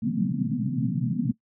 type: band-pass noise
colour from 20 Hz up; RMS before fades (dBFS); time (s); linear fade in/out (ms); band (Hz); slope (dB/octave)
white; -26; 0.02-1.32; 10; 120 to 260; 96
effects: noise-tail reverb RT60 0.1 s tail -18 dB re dry